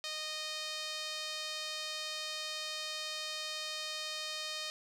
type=tone with band-pass filter; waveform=sawtooth; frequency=618 Hz; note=D#5; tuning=12 cents flat; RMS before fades=-40 dBFS; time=0.04-4.7 s; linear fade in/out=0 ms; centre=4300 Hz; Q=1.7; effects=none